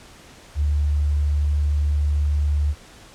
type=tone; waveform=sine; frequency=73.42 Hz; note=D2; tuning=in tune; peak=-17 dBFS; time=0.55-2.75 s; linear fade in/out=50 ms; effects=pink hiss -46 dBFS RMS until 3.14 s + low-pass 9000 Hz 12 dB/octave